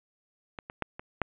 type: clicks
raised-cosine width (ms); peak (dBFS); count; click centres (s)
0.5; -23 / -24 / -14 / -25 / -11; 5; 0.588 / 0.699 / 0.823 / 0.995 / 1.217
effects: resampled to 8000 Hz + 7-bit